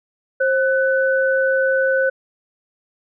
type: tone pair together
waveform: sine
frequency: 531 / 1499 Hz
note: C5 / F#6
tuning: +25 / +22 cents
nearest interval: octave + tritone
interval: 1797 cents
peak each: -16 / -19 dBFS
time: 0.4-2.1 s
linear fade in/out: 10 ms
effects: none